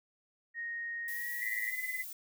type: tone with pitch glide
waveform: sine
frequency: 1864.7 to 1916 Hz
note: A#6 to A#6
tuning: 0 to +47 cents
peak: -36 dBFS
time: 0.54-1.73 s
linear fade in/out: 50 ms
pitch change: +47 cents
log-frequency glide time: 1.05-1.3 s
type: noise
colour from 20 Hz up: violet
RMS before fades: -44 dBFS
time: 1.08-2.13 s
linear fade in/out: 2 ms
type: tone with tremolo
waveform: sine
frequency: 2025 Hz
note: B6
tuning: 43 cents sharp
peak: -32 dBFS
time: 1.41-2.04 s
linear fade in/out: 20 ms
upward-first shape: sine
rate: 19 Hz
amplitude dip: 70%
effects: none